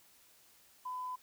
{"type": "tone with tanh clipping", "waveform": "triangle", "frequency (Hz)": 1006, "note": "B5", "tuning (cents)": 32, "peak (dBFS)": -37, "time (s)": [0.85, 1.16], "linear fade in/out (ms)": 10, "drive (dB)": 2, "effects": ["white hiss -64 dBFS RMS until 1.22 s"]}